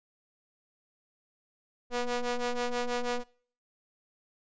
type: ring-modulated tone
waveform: sawtooth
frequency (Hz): 242.9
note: B3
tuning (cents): -29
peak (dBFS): -22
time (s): 1.9-3.24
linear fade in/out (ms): 50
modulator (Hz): 246
effects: noise-tail reverb RT60 0.5 s tail -23 dB re dry + resampled to 16000 Hz